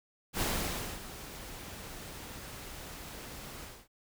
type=noise with ADSR envelope; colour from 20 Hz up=pink; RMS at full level=-31 dBFS; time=0.33-3.88 s; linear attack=72 ms; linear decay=600 ms; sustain=-14 dB; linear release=250 ms; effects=none